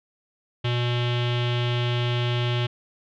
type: tone with low-pass filter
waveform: square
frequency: 121.1 Hz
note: B2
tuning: 34 cents flat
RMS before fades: -24 dBFS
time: 0.64-2.67 s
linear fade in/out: 10 ms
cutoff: 3200 Hz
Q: 4.9
effects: none